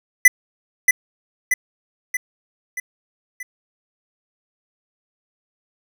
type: tone with echo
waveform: square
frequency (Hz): 2000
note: B6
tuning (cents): +21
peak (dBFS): -5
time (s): 0.25-0.28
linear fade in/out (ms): 5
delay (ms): 630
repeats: 5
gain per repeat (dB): -5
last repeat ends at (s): 3.43
effects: none